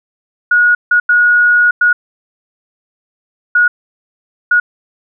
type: tone bursts at uneven times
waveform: sine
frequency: 1450 Hz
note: F#6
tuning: 35 cents flat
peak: -6 dBFS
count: 6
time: 0.51-0.75 / 0.91-1 / 1.09-1.71 / 1.81-1.93 / 3.55-3.68 / 4.51-4.6 s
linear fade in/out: 5 ms
effects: none